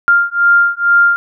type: beating tone pair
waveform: sine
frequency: 1396.9 / 1399.1 Hz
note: F6 / F6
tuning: 0 / +3 cents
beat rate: 2.2 Hz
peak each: -11 dBFS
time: 0.08-1.16 s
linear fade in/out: 0 ms
effects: none